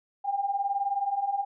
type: beating tone pair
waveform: sine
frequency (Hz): 784 / 803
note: G5 / G5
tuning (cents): 0 / +41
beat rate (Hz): 19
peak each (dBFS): -31 / -27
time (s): 0.24-1.45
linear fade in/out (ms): 20
effects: none